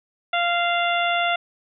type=harmonic tone; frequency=694 Hz; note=F5; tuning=11 cents flat; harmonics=1 / 2 / 3 / 4 / 5; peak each=-22 / -25 / -27 / -28 / -29 dBFS; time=0.33-1.36 s; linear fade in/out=5 ms; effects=none